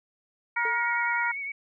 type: tone with vibrato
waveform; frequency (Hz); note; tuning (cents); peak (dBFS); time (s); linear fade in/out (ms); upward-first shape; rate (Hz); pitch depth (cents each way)
sine; 2230; C#7; +10; -31; 0.56-1.52; 5; triangle; 9.9; 43
type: harmonic tone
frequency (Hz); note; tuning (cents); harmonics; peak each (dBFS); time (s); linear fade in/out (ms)
473.9; A#4; +28; 2 / 3 / 4; -29 / -29 / -29; 0.56-1.32; 10
type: tone with exponential decay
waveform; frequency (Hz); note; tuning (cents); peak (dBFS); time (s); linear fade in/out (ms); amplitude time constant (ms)
triangle; 444.9; A4; +19; -30; 0.65-0.9; 2; 53
effects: none